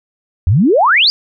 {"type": "exponential sweep", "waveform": "sine", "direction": "up", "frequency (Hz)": [78.1, 5030], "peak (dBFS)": -7, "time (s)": [0.47, 1.1], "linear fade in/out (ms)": 0, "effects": []}